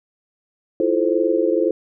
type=chord; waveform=sine; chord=F major seventh; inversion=third; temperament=just; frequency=327.4 / 349.2 / 436.5 / 523.8 Hz; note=E4 / F4 / A4 / C5; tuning=-12 / 0 / -14 / +2 cents; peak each=-21 dBFS; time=0.8-1.71 s; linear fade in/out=2 ms; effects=none